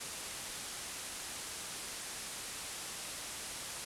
white low-pass noise, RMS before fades -44 dBFS, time 0-3.85 s, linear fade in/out 10 ms, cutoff 11000 Hz, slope 48 dB/octave, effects none

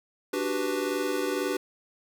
square chord, G major seventh, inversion second, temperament equal, 293.7 / 370 / 392 / 493.9 Hz, D4 / F#4 / G4 / B4, 0 / 0 / 0 / 0 cents, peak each -33 dBFS, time 0.33-1.57 s, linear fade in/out 5 ms, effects none

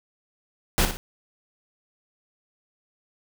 pink noise with echo, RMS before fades -20 dBFS, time 0.78-0.85 s, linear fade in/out 0 ms, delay 60 ms, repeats 2, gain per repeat -8 dB, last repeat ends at 0.97 s, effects none

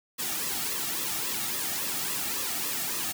white noise with flanger, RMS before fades -31 dBFS, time 0.18-3.13 s, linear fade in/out 20 ms, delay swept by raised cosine 1.3 to 2.01 ms, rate 3.6 Hz, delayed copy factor -0.7, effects none

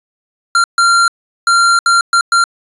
square tone bursts at uneven times, 1381 Hz, F6, 20 cents flat, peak -8 dBFS, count 6, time 0.55-0.64 / 0.78-1.08 / 1.47-1.79 / 1.86-2.01 / 2.13-2.21 / 2.32-2.44 s, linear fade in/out 2 ms, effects resampled to 24000 Hz

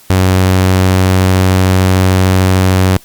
sawtooth tone, 93.4 Hz, F#2, 17 cents sharp, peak -3 dBFS, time 0.1-2.97 s, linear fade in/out 0 ms, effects white hiss -42 dBFS RMS until 3.04 s + Opus 48 kbps

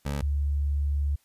20% pulse / sine tone pair in turn, 71 / 71.66 Hz, C#2 / D2, +42 / -42 cents, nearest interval unison, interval 16 cents, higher second, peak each -23 dBFS, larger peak neither, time 0.05-0.22 / 0.22-1.16 s, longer second, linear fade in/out 10 ms, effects white hiss -67 dBFS RMS until 1.24 s + resampled to 32000 Hz

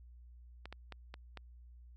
clicks, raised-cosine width 0.3 ms, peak -30 dBFS, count 5, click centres 0.656 / 0.726 / 0.923 / 1.141 / 1.373 s, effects added 60 Hz sine -53 dBFS peak until 1.96 s

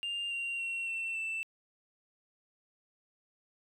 sine tone with pitch steps, 2800 / 2765 / 2730 / 2695 / 2661 Hz, F7 / F7 / F7 / E7 / E7, +4 / -18 / -40 / +38 / +16 cents, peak -31 dBFS, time 0.03-1.43 s, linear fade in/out 0 ms, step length 280 ms, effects tanh soft clip ceiling -32 dBFS + 12-bit

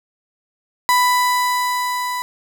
35% pulse tone with level ramp, 992 Hz, B5, 7 cents sharp, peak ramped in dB -10 to -20 dBFS, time 0.89-2.22 s, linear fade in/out 0 ms, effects none

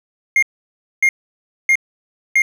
triangle tone bursts, 2127 Hz, C7, 28 cents sharp, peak -8 dBFS, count 4, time 0.36-2.42 s, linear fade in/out 2 ms, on 65 ms, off 600 ms, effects none

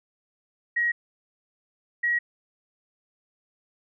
sine tone pair in turn, 1897 / 1906.4 Hz, A#6 / A#6, +30 / +38 cents, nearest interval unison, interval 8 cents, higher second, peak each -21 dBFS, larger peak neither, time 0.76-0.92 / 2.03-2.19 s, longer neither, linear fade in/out 10 ms, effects none

